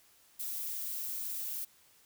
violet noise, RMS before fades -38 dBFS, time 0.39-1.65 s, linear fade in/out 10 ms, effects white hiss -64 dBFS RMS until 2.05 s

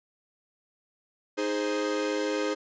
45% pulse chord, Ab major, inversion second, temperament equal, 311.1 / 415.3 / 523.3 Hz, Eb4 / Ab4 / C5, 0 / 0 / 0 cents, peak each -31 dBFS, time 1.37-2.55 s, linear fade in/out 20 ms, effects resampled to 16000 Hz

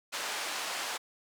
pink band-pass noise, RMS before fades -36 dBFS, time 0.12-0.98 s, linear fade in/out 20 ms, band 770 to 8100 Hz, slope 12 dB/octave, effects none

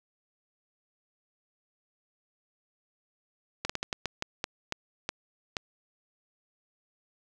slowing click train, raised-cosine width 0.2 ms, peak -13 dBFS, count 11, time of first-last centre 3.65-5.568 s, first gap 45 ms, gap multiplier 1.3, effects none

